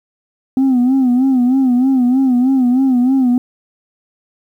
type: tone with vibrato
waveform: sine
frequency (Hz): 256.2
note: C4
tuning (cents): -36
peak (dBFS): -7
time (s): 0.57-3.38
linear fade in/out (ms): 2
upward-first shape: sine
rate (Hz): 3.2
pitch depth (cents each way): 91
effects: tanh soft clip ceiling -8 dBFS + 8-bit